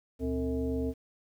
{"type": "tone with frequency modulation", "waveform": "sine", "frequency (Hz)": 261.4, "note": "C4", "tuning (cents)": -1, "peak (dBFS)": -28, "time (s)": [0.19, 0.94], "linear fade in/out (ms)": 50, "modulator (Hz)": 190, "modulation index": 1.2, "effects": ["10-bit"]}